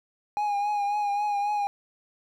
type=tone with vibrato; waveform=triangle; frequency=822 Hz; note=G#5; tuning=18 cents flat; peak=-22 dBFS; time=0.37-1.67 s; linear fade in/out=0 ms; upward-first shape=triangle; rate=3.7 Hz; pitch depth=41 cents each way; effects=none